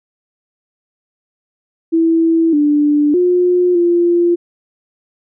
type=tone with pitch steps; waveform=sine; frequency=328.6 / 294.5 / 357.9 / 345.9 Hz; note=E4 / D4 / F4 / F4; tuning=-5 / +5 / +42 / -17 cents; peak=-9 dBFS; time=1.92-4.36 s; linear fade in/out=20 ms; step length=610 ms; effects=none